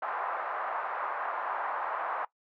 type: band-pass noise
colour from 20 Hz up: pink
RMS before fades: -34 dBFS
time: 0.02-2.25 s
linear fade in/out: 5 ms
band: 730 to 1400 Hz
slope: 24 dB/octave
effects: noise-tail reverb RT60 0.1 s tail -19 dB re dry